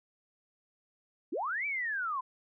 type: linear two-way sweep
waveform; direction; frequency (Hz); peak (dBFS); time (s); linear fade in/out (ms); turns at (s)
sine; up then down; 244.4 to 2349 to 995; -31; 1.32-2.21; 10; 1.66
effects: none